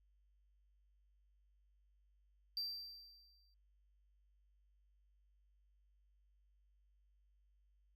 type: tone with exponential decay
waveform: triangle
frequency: 4694 Hz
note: D8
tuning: 2 cents flat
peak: -36 dBFS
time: 2.57-3.54 s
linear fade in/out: 1 ms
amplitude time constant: 210 ms
effects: noise-tail reverb RT60 0.1 s tail -26 dB re dry + added 50 Hz sine -70 dBFS peak until 7.95 s